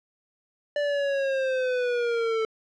square linear sweep, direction down, 587 to 440 Hz, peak -24 dBFS, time 0.76-2.45 s, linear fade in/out 2 ms, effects low-pass 3000 Hz 12 dB/octave

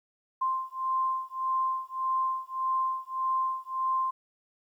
sine beating tone pair, 1046.5 / 1048.2 Hz, C6 / C6, 0 / +3 cents, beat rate 1.7 Hz, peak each -30 / -30 dBFS, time 0.41-4.11 s, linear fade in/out 10 ms, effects 11-bit

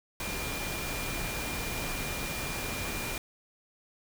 sine tone in noise, 2402 Hz, D7, 38 cents sharp, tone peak -40 dBFS, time 0.2-3.18 s, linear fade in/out 2 ms, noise pink, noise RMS -35 dBFS, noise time 0.2-3.18 s, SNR -8 dB, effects none

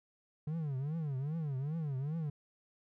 triangle tone with vibrato, 146.83 Hz, D3, in tune, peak -32 dBFS, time 0.47-2.3 s, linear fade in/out 5 ms, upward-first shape triangle, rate 2.5 Hz, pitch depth 250 cents each way, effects none

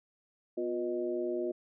harmonic tone with a mistuned harmonic, 123.5 Hz, B2, in tune, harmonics 2 / 3 / 4 / 5, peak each -41 / -32 / -42 / -38 dBFS, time 0.57-1.52 s, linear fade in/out 10 ms, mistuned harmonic 3, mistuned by -66 cents, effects none

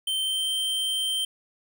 square tone with pitch glide, 3111 to 3129 Hz, G7 to G7, -14 to -4 cents, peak -25 dBFS, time 0.07-1.25 s, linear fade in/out 5 ms, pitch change +10 cents, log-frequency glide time 0.21-0.52 s, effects 11-bit

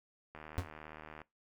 click train, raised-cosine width 0.5 ms, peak -33 dBFS, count 68, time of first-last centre 0.35-1.217 s, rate 77.3 Hz
45% pulse tone with exponential decay, 90.5 Hz, F#2, 38 cents flat, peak -28 dBFS, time 0.58-0.7 s, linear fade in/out 0 ms, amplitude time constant 24 ms
effects noise-tail reverb RT60 0.2 s tail -21 dB re dry

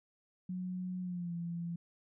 sine tone with pitch glide, 182.7 to 170.47 Hz, F#3 to F3, -22 to -42 cents, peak -36 dBFS, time 0.49-1.76 s, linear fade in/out 5 ms, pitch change -120 cents, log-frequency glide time 1.01-1.34 s, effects none

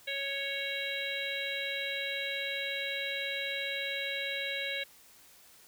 harmonic tone with a mistuned harmonic, 554.4 Hz, C#5, in tune, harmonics 1 / 3 / 4 / 5 / 6 / 7, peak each -41 / -40 / -37 / -41 / -43 / -39 dBFS, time 0.07-4.84 s, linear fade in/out 10 ms, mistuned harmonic 6, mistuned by -47 cents, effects white hiss -58 dBFS RMS until 5.67 s

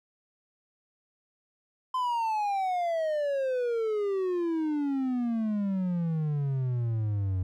triangle exponential sweep, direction down, 1033 to 90.8 Hz, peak -24 dBFS, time 1.94-7.43 s, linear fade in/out 5 ms, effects none

